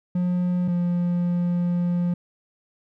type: tone pair in turn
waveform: triangle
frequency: 178.7 / 175.33 Hz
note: F3 / F3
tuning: +40 / +7 cents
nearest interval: unison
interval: 33 cents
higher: first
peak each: -18 dBFS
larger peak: neither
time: 0.15-0.68 / 0.68-2.14 s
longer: second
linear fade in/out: 5 ms
effects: none